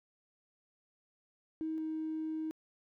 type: tone pair in turn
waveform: triangle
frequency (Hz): 317.4 / 315.4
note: D#4 / D#4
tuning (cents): +35 / +24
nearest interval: unison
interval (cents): 11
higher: first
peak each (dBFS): -30 / -31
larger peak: first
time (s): 1.61-1.78 / 1.78-2.51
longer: second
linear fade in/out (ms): 0
effects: tanh soft clip ceiling -32 dBFS